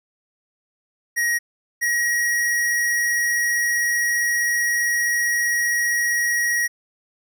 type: tone pair in turn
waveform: square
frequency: 1890 / 1898.3 Hz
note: A#6 / A#6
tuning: +23 / +31 cents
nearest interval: unison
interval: 8 cents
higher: second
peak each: -19 dBFS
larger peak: neither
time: 1.16-1.39 / 1.81-6.68 s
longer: second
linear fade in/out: 20 ms
effects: none